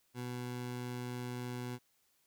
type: tone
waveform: 20% pulse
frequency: 123.47 Hz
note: B2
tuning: in tune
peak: -34 dBFS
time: 0.14-1.79 s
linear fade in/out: 50 ms
effects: white hiss -74 dBFS RMS until 2.26 s